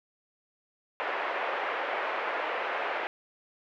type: band-pass noise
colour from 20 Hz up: pink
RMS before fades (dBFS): -32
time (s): 1-3.07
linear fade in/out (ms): 0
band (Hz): 480 to 2400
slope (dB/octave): 24
effects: none